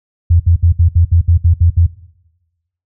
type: tone bursts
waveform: sine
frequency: 85.3 Hz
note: F2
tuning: 40 cents flat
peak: -5 dBFS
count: 10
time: 0.3-1.867 s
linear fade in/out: 10 ms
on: 100 ms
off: 63 ms
effects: noise-tail reverb RT60 1.0 s tail -20 dB re dry